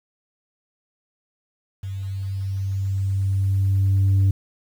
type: tone with level ramp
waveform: sine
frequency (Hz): 97.2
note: G2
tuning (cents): -14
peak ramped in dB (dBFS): -27 to -11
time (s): 1.83-4.31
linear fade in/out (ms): 5
effects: tanh soft clip ceiling -13 dBFS + 8-bit